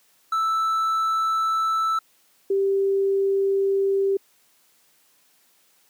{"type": "tone pair in turn", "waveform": ["triangle", "sine"], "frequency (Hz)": [1318.5, 392], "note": ["E6", "G4"], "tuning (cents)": [0, 0], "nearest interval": "octave + major sixth", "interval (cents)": 2100, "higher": "first", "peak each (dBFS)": -18, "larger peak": "neither", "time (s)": [[0.32, 1.99], [2.5, 4.17]], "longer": "neither", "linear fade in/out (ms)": 5, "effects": ["white hiss -61 dBFS RMS until 5.89 s", "high-pass 150 Hz 12 dB/octave"]}